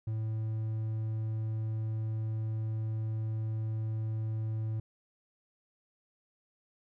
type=tone; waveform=triangle; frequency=110 Hz; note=A2; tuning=in tune; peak=-29 dBFS; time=0.07-4.8 s; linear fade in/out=5 ms; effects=none